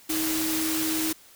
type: tone in noise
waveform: sine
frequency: 317.7 Hz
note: D#4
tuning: 36 cents sharp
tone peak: -27 dBFS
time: 0.09-1.13 s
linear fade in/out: 10 ms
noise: white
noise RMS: -29 dBFS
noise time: 0.09-1.13 s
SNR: -1 dB
effects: white hiss -53 dBFS RMS until 1.35 s